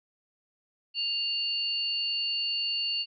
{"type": "tone pair together", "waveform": "sine", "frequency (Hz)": [2801, 4455], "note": ["F7", "C#8"], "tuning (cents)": [4, 8], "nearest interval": "minor sixth", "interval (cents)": 804, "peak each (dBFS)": [-30, -30], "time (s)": [0.94, 3.06], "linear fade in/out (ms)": 50, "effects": []}